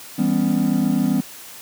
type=chord; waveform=triangle; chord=C# half-diminished seventh; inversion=first; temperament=just; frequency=166.31 / 199.57 / 249.5 / 277.2 Hz; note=E3 / G3 / B3 / C#4; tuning=+16 / +31 / +18 / 0 cents; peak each=-22 / -19 / -18 / -21 dBFS; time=0.18-1.21 s; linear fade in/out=10 ms; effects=white hiss -39 dBFS RMS until 1.61 s + high-pass 100 Hz 12 dB/octave